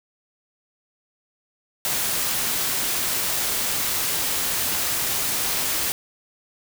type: noise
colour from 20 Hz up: white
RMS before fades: -24 dBFS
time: 1.85-5.92 s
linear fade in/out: 0 ms
effects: none